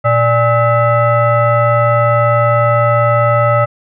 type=tone with frequency modulation; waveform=sine; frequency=587.3 Hz; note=D5; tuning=in tune; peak=-8 dBFS; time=0.04-3.66 s; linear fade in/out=20 ms; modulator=705 Hz; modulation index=1.3; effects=none